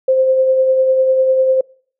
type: tone with tremolo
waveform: sine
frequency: 523.3 Hz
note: C5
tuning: in tune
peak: -8 dBFS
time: 0.08-1.61 s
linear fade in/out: 5 ms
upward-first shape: triangle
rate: 10 Hz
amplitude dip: 40%
effects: noise-tail reverb RT60 0.5 s tail -26 dB re dry